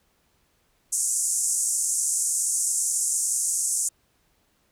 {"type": "band-pass noise", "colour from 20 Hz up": "white", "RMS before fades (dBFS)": -25, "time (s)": [0.92, 3.89], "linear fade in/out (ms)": 10, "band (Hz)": [6400, 9800], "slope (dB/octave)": 48, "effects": ["pink hiss -67 dBFS RMS until 4.71 s"]}